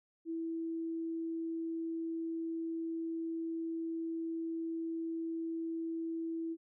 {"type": "tone", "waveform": "sine", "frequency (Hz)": 328.6, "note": "E4", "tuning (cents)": -5, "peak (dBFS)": -35, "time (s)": [0.25, 6.57], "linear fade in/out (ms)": 50, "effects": []}